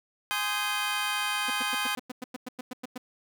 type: chord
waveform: 20% pulse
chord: Ab major seventh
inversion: none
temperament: just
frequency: 830.6 / 1038.3 / 1245.9 / 1557.4 Hz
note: Ab5 / C6 / Eb6 / G6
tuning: 0 / -14 / +2 / -12 cents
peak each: -29 dBFS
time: 0.31-1.95 s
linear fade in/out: 0 ms
type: tone bursts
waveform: sawtooth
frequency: 251.5 Hz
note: B3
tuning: 32 cents sharp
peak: -30 dBFS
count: 13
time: 1.48-2.979 s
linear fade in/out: 5 ms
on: 23 ms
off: 100 ms
effects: none